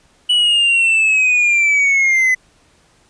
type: linear sweep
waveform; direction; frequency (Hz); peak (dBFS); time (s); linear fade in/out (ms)
triangle; down; 2960 to 2010; -9; 0.29-2.35; 10
effects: pink hiss -54 dBFS RMS until 3.09 s + resampled to 22050 Hz

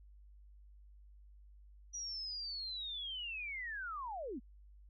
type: linear sweep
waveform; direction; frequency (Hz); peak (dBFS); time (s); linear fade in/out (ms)
sine; down; 5850 to 203.1; -40; 1.93-4.4; 20
effects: added 50 Hz sine -56 dBFS peak until 4.89 s

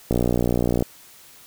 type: click train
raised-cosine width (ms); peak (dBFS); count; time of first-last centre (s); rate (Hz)
2; -7; 44; 0.11-0.824; 60.2
effects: white hiss -48 dBFS RMS until 1.46 s

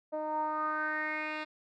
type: tone with low-pass filter sweep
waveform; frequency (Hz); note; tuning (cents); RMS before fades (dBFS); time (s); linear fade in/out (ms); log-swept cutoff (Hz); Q
10% pulse; 307.5; D#4; -20; -34; 0.12-1.45; 20; 680 to 3100; 5.6
effects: none

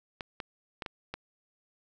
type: clicks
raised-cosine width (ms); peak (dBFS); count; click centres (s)
0.3; -20; 5; 0.208 / 0.402 / 0.822 / 0.862 / 1.14
effects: none

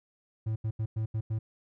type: tone bursts at uneven times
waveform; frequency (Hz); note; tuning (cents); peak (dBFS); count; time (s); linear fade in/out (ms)
triangle; 110; A2; 0; -26; 6; 0.46-0.56 / 0.64-0.71 / 0.79-0.86 / 0.96-1.06 / 1.14-1.21 / 1.3-1.39; 10
effects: none

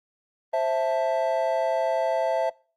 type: chord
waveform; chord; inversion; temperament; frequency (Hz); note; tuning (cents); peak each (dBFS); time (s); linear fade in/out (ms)
triangle; A minor; first; just; 528 / 660 / 880; C5 / E5 / A5; +16 / +2 / 0; -26 / -21 / -27; 0.53-2.5; 10
effects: noise-tail reverb RT60 0.4 s tail -24 dB re dry + Opus 32 kbps

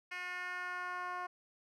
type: tone with band-pass filter sweep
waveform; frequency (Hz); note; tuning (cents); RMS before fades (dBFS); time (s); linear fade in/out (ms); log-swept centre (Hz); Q
10% pulse; 360; F#4; -47; -41; 0.11-1.27; 10; 2300 to 950; 1.9
effects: none

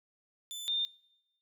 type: tone pair in turn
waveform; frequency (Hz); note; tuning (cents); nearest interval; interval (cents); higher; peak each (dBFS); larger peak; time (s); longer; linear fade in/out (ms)
sawtooth / sine; 3520 / 3613; A7 / A7; 0 / +45; unison; 45; second; -36 / -29; second; 0.51-0.68 / 0.68-0.85; neither; 0
effects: noise-tail reverb RT60 0.9 s tail -23 dB re dry

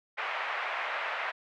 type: band-pass noise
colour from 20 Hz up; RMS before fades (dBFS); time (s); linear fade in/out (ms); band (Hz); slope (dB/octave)
white; -34; 0.17-1.32; 20; 610 to 2300; 24
effects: none

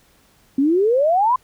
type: exponential sweep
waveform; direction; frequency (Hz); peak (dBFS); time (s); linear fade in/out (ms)
sine; up; 261.6 to 1046.5; -13; 0.58-1.36; 5
effects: pink hiss -56 dBFS RMS until 1.43 s

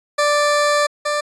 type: tone pair in turn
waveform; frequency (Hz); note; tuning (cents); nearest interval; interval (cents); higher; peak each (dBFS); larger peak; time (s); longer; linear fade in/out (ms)
20% pulse; 587.3 / 591; D5 / D5; 0 / +11; unison; 11; second; -9 / -13; first; 0.18-0.87 / 1.05-1.21; first; 10
effects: resampled to 22050 Hz

